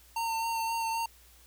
square tone with vibrato, 910 Hz, A#5, 42 cents flat, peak -30 dBFS, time 0.16-1.06 s, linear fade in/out 5 ms, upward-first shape sine, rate 3.8 Hz, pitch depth 18 cents each way, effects added 60 Hz sine -59 dBFS peak until 1.46 s + white hiss -59 dBFS RMS until 1.46 s

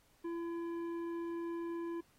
triangle tone with tanh clipping, 337.5 Hz, E4, 41 cents sharp, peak -39 dBFS, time 0.24-2.01 s, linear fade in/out 10 ms, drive 14 dB, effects pink hiss -70 dBFS RMS until 2.18 s + AAC 48 kbps

